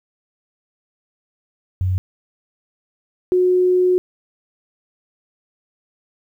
sine tone pair in turn, 92.5 / 364.3 Hz, F#2 / F#4, 0 / -27 cents, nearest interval 2 octaves, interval 2373 cents, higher second, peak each -16 / -12 dBFS, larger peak second, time 1.81-1.98 / 3.32-3.98 s, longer second, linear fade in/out 0 ms, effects 9-bit

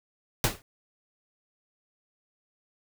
pink noise with exponential decay, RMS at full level -20 dBFS, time 0.44-0.62 s, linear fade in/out 1 ms, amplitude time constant 37 ms, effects none

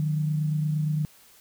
sine tone pair together, 151.36 / 180 Hz, D#3 / F#3, -47 / -47 cents, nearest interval minor third, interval 300 cents, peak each -23 / -34 dBFS, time 0-1.05 s, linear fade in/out 0 ms, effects white hiss -55 dBFS RMS until 1.4 s

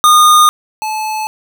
square tone pair in turn, 1224 / 865.5 Hz, D#6 / A5, -29 / -29 cents, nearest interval tritone, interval 600 cents, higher first, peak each -5 / -17 dBFS, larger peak first, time 0.04-0.49 / 0.82-1.27 s, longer neither, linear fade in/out 0 ms, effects none

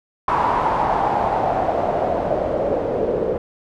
white noise with low-pass filter sweep, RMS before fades -20 dBFS, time 0.28-3.38 s, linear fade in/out 2 ms, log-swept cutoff 1000 to 470 Hz, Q 4.4, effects none

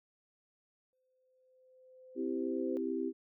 sine tone with exponential growth, 514 Hz, C5, 31 cents flat, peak -38 dBFS, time 0.93-2.77 s, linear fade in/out 0 ms, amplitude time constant 400 ms
sine chord, C major, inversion none, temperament equal with one note detuned, 260.4 / 329.6 / 392 Hz, C4 / E4 / G4, -8 / 0 / 0 cents, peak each -37 dBFS, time 2.15-3.13 s, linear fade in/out 50 ms
effects none

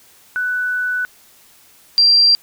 sine tone pair in turn, 1490 / 4730 Hz, F#6 / D8, +12 / +12 cents, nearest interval octave + minor sixth, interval 2000 cents, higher second, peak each -17 / -8 dBFS, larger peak second, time 0.36-1.05 / 1.98-2.35 s, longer first, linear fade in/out 0 ms, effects white hiss -49 dBFS RMS until 2.42 s

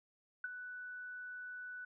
sine tone with ADSR envelope, 1487 Hz, F#6, 8 cents sharp, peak -35 dBFS, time 0.44-1.85 s, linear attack 3 ms, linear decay 25 ms, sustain -9 dB, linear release 6 ms, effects none

